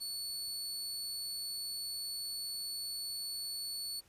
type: tone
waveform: sawtooth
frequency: 4435 Hz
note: C#8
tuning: in tune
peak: -35 dBFS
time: 0-4.01 s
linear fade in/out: 20 ms
effects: pink hiss -66 dBFS RMS until 4.08 s + resampled to 32000 Hz